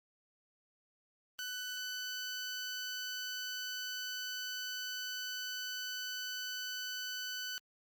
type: tone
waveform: 15% pulse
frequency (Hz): 1500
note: F#6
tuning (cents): +23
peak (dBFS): -32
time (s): 1.39-7.58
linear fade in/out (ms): 0
effects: Opus 24 kbps